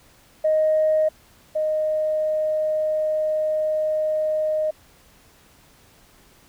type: tone pair in turn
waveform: sine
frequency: 623 / 619.1 Hz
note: D#5 / D#5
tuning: +2 / -9 cents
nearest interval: unison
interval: 11 cents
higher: first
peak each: -15 / -19 dBFS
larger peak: first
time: 0.44-1.09 / 1.55-4.71 s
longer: second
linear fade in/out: 10 ms
effects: tanh soft clip ceiling -11 dBFS + pink hiss -54 dBFS RMS until 6.48 s